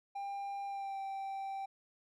triangle tone with pitch glide, 797 to 780.6 Hz, G5 to G5, +28 to -8 cents, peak -36 dBFS, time 0.15-1.66 s, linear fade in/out 10 ms, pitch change -36 cents, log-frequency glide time 0.66-0.99 s, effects none

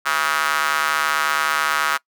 square tone with high-pass filter, 74.6 Hz, D2, 28 cents sharp, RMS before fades -20 dBFS, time 0.05-1.98 s, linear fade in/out 20 ms, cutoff 1300 Hz, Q 3.3, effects noise-tail reverb RT60 0.1 s tail -23 dB re dry

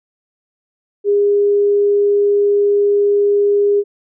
sine tone, 407.3 Hz, G#4, 34 cents flat, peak -10 dBFS, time 1.04-3.84 s, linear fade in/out 50 ms, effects none

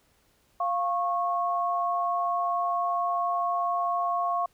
sine tone pair together, 698.5 / 1097.1 Hz, F5 / C#6, 0 / -18 cents, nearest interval minor sixth, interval 782 cents, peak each -27 dBFS, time 0.6-4.46 s, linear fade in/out 5 ms, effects pink hiss -66 dBFS RMS until 4.53 s

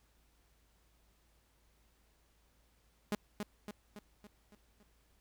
sawtooth tone with echo, 207.7 Hz, G#3, in tune, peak -28 dBFS, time 3.12-3.15 s, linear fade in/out 0 ms, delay 280 ms, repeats 6, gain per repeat -5 dB, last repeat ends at 4.83 s, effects added 55 Hz sine -70 dBFS peak until 5.2 s + pink hiss -73 dBFS RMS until 5.2 s

